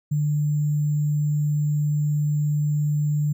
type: tone with sample-and-hold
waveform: sine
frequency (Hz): 148.6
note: D3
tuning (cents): +21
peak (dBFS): -19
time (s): 0.11-3.33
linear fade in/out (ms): 10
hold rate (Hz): 7350
effects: none